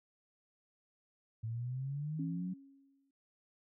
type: exponential sweep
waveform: sine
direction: up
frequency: 110 to 188.3 Hz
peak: -36 dBFS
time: 1.43-2.54 s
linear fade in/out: 10 ms
type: tone with exponential decay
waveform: sine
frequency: 274.6 Hz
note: C#4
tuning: 16 cents flat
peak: -36 dBFS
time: 2.19-3.11 s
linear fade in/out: 5 ms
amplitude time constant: 200 ms
effects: none